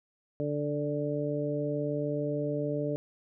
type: harmonic tone with a mistuned harmonic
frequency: 146.83 Hz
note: D3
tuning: in tune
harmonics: 1 / 2 / 3 / 4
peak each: -34 / -34 / -34 / -34 dBFS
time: 0.4-2.96 s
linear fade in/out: 0 ms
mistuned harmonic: 1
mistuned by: -15 cents
effects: none